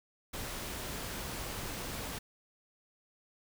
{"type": "noise", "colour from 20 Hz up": "pink", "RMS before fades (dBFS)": -40, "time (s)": [0.33, 2.19], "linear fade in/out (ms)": 10, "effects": []}